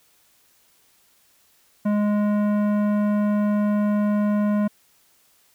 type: tone with tanh clipping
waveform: triangle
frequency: 207.7 Hz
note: G#3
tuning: in tune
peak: -20 dBFS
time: 1.85-4.68 s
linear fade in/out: 10 ms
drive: 18 dB
effects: white hiss -60 dBFS RMS until 5.54 s